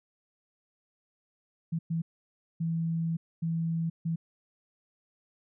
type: tone bursts at uneven times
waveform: sine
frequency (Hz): 164.81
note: E3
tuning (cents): 0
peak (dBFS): -27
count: 5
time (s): 1.72-1.79 / 1.9-2.02 / 2.6-3.17 / 3.42-3.9 / 4.05-4.16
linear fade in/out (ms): 10
effects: none